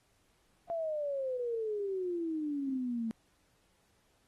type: exponential sweep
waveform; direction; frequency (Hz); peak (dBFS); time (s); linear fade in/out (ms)
sine; down; 683 to 221; -32; 0.7-3.11; 0
effects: pink hiss -72 dBFS RMS until 4.27 s + AAC 32 kbps